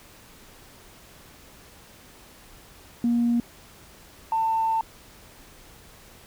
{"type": "tone pair in turn", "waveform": "sine", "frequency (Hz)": [237, 894.8], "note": ["A#3", "A5"], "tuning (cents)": [29, 29], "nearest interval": "octave + major seventh", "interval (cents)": 2300, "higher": "second", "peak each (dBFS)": [-18, -20], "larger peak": "first", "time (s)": [[3.04, 3.4], [4.32, 4.81]], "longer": "second", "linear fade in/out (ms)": 2, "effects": ["tanh soft clip ceiling -15 dBFS", "pink hiss -50 dBFS RMS until 6.26 s"]}